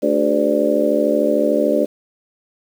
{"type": "harmonic tone with a mistuned harmonic", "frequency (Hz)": 73.42, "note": "D2", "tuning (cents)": 0, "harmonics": [3, 4, 5, 6, 7, 8], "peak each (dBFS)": [-23, -20, -24, -23, -20, -18], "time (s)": [0.02, 1.86], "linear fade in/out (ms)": 20, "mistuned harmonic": 6, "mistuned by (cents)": -100, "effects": ["7-bit"]}